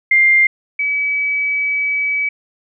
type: tone pair in turn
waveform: sine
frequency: 2100 / 2285 Hz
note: C7 / D7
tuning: +6 / -48 cents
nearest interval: minor second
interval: 146 cents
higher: second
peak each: -8 / -15 dBFS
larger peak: first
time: 0.11-0.47 / 0.79-2.29 s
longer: second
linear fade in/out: 5 ms
effects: none